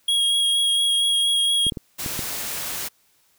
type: tone with vibrato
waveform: square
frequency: 3291 Hz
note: G#7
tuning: 16 cents flat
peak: -18 dBFS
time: 0.08-1.7 s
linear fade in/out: 5 ms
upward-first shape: sine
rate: 4.3 Hz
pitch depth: 14 cents each way
type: clicks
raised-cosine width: 3 ms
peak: -17 dBFS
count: 5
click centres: 1.667 / 1.722 / 1.772 / 2.062 / 2.192 s
type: noise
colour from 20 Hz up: white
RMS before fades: -29 dBFS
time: 1.98-2.89 s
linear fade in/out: 20 ms
effects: white hiss -62 dBFS RMS until 3.38 s